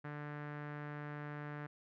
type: tone with low-pass filter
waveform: sawtooth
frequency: 147.6 Hz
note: D3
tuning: 9 cents sharp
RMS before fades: -45 dBFS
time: 0.04-1.67 s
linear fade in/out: 10 ms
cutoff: 1700 Hz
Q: 2.7
effects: none